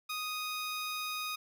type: tone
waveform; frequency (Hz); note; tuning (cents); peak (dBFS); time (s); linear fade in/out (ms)
15% pulse; 1244.5; D#6; 0; -29; 0.09-1.36; 10
effects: none